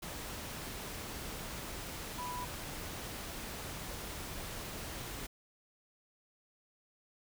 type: tone in noise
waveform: sine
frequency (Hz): 987.8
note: B5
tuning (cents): 0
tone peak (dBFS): -39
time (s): 2.18-2.45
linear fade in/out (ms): 10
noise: pink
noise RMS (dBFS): -43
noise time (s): 0.02-5.27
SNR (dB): +1
effects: none